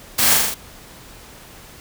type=noise with echo; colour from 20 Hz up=white; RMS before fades=-17 dBFS; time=0.18-0.35 s; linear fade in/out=10 ms; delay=39 ms; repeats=5; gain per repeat=-2 dB; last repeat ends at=0.545 s; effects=pink hiss -42 dBFS RMS until 1.8 s